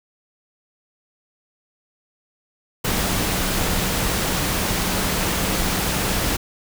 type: tone in noise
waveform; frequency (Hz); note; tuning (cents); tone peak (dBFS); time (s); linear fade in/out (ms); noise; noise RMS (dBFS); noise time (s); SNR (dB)
sine; 185.5; F#3; +5; -30; 2.87-6.21; 10; pink; -22; 2.84-6.37; -11
effects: none